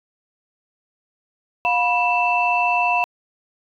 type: tone cluster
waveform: sine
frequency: 713 / 978 / 2662 Hz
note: F5 / B5 / E7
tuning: +36 / -17 / +16 cents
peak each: -20 dBFS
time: 1.65-3.04 s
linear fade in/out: 0 ms
effects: tanh soft clip ceiling -6 dBFS